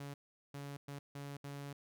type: tone bursts at uneven times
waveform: sawtooth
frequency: 141.6 Hz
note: C#3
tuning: 37 cents sharp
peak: -40 dBFS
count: 5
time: 0-0.14 / 0.54-0.77 / 0.88-0.99 / 1.15-1.37 / 1.44-1.73 s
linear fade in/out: 5 ms
effects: none